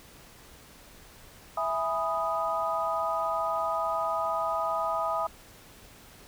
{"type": "chord", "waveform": "sine", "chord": "E major seventh", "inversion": "none", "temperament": "equal with one note detuned", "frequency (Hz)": [659.3, 827.7, 987.8, 1244.5], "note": ["E5", "G#5", "B5", "D#6"], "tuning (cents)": [0, -6, 0, 0], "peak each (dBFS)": [-31, -34, -34, -30], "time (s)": [1.57, 5.27], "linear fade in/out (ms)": 5, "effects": ["pink hiss -52 dBFS RMS until 6.27 s"]}